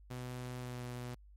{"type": "tone with pitch glide", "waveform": "sawtooth", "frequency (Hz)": [124.9, 123.11], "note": ["B2", "B2"], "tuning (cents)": [20, -5], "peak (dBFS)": -37, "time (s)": [0.1, 1.15], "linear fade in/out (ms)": 10, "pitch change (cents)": -25, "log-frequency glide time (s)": [0.6, 0.79], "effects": ["added 50 Hz sine -55 dBFS peak until 1.36 s", "MP3 64 kbps"]}